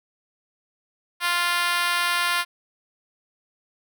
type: tone with high-pass filter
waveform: 5% pulse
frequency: 349.2 Hz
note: F4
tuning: in tune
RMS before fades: -23 dBFS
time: 1.2-2.45 s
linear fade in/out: 50 ms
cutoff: 1100 Hz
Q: 1.8
effects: none